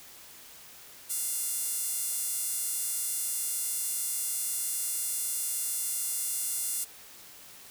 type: tone with high-pass filter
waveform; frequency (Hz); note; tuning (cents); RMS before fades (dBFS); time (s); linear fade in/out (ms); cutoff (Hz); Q
sawtooth; 698.5; F5; 0; -32; 1.09-6.85; 20; 9300; 1.6
effects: white hiss -50 dBFS RMS until 7.7 s

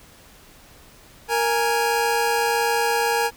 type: tone pair together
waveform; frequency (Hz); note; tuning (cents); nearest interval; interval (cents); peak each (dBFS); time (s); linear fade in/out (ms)
25% pulse; 466.2 / 830.7; A#4 / G#5; 0 / 0; minor seventh; 1000; -18; 1.28-3.31; 50
effects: pink hiss -49 dBFS RMS until 3.36 s

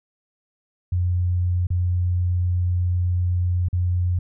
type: tone with dropouts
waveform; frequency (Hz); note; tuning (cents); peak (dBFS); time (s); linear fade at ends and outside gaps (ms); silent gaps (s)
sine; 89.2; F2; +37; -18; 0.92-4.19; 5; 1.67-1.703 / 3.686-3.729
effects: none

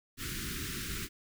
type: band-stop noise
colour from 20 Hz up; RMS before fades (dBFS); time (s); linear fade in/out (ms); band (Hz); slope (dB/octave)
pink; -38; 0.17-1.09; 50; 390 to 1300; 48
effects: none

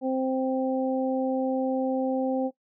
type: harmonic tone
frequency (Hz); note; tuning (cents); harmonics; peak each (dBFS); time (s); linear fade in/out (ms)
261.6; C4; 0; 1 / 2 / 3; -26 / -28 / -33; 0.01-2.51; 50
effects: noise-tail reverb RT60 0.1 s tail -17 dB re dry

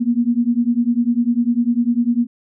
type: beating tone pair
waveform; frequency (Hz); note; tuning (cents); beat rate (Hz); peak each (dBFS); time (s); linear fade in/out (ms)
sine; 233.1 / 243.1; A#3 / B3; 0 / -27; 10; -17; 0-2.27; 20
effects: none

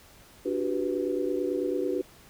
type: chord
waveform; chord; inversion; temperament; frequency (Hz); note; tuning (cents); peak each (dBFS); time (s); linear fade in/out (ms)
sine; G major seventh; second; equal with one note detuned; 293.7 / 363 / 392 / 493.9; D4 / F#4 / G4 / B4; 0 / -33 / 0 / 0; -32 / -30 / -32 / -32; 0.45-2.02; 10
effects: pink hiss -54 dBFS RMS until 2.29 s

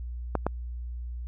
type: clicks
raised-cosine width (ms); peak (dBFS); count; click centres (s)
1; -11; 2; 0.353 / 0.466
effects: added 60 Hz sine -33 dBFS peak until 1.27 s

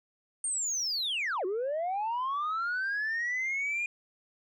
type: linear two-way sweep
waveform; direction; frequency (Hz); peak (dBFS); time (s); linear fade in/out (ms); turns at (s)
sine; down then up; 8870 to 352.5 to 2442; -27; 0.44-3.86; 2; 1.45
effects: tanh soft clip ceiling -27 dBFS

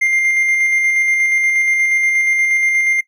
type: tone with tremolo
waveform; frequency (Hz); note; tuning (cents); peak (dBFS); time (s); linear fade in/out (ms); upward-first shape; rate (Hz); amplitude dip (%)
triangle; 2100; C7; +6; -10; 0.01-3.01; 10; square; 8.4; 25
effects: noise-tail reverb RT60 0.1 s tail -19 dB re dry

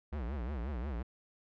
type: tone with vibrato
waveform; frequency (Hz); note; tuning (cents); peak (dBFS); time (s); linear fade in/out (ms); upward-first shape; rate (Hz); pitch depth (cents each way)
square; 65.3; C2; -3; -36; 0.12-1.03; 10; triangle; 5.6; 300
effects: low-pass 2000 Hz 12 dB/octave

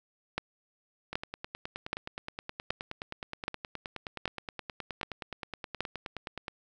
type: two click trains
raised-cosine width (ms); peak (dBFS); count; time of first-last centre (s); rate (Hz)
0.3; -14 / -21; 8 / 52; 0.38-5.806 / 1.13-6.482; 1.29 / 9.53
effects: none

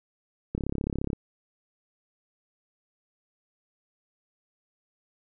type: click train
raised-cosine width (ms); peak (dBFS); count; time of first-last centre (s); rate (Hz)
3; -16; 21; 0.55-1.131; 34.4
effects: none

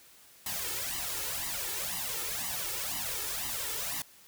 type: noise with flanger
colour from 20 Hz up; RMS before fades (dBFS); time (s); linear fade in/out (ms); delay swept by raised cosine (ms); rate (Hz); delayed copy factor
white; -35; 0.46-4.02; 2; 1 to 2.3; 2; +0.85
effects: white hiss -57 dBFS RMS until 4.27 s

